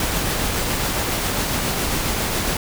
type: noise with tremolo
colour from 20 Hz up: pink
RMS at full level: -21 dBFS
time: 0-2.57 s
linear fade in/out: 2 ms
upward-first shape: triangle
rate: 7.3 Hz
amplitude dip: 25%
effects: none